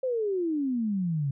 sine exponential sweep, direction down, 532 to 134.1 Hz, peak -25 dBFS, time 0.03-1.31 s, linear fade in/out 5 ms, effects none

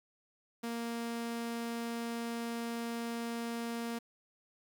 sawtooth tone, 233.1 Hz, A#3, in tune, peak -32 dBFS, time 0.63-3.99 s, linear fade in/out 10 ms, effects 10-bit

